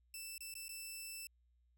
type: tone with dropouts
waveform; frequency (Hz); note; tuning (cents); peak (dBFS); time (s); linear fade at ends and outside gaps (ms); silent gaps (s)
10% pulse; 2655; E7; +12; -37; 0.14-1.27; 2; 0.38-0.406 / 0.54-0.552 / 0.682-0.691
effects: added 60 Hz sine -70 dBFS peak until 1.77 s